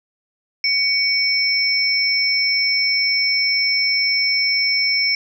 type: tone pair together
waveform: sine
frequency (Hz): 2250 / 5351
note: C#7 / E8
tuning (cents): +25 / +25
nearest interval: octave + minor third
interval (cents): 1500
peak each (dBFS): -18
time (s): 0.64-5.15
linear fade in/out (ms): 2
effects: 9-bit

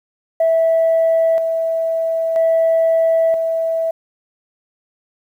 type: tone with tremolo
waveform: sine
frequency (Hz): 655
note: E5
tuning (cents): -11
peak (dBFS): -10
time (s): 0.4-3.91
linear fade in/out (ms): 5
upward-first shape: square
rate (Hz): 0.51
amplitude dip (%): 45
effects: tanh soft clip ceiling -8 dBFS + 8-bit

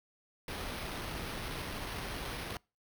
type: noise with sample-and-hold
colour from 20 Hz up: pink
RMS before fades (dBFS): -40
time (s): 0.48-2.57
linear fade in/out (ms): 2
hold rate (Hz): 7350
effects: noise-tail reverb RT60 0.3 s tail -26 dB re dry

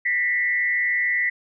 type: tone with frequency modulation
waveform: sine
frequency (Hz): 1975.5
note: B6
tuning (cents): 0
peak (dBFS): -19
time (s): 0.05-1.3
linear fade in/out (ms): 10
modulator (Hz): 151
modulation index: 0.63
effects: none

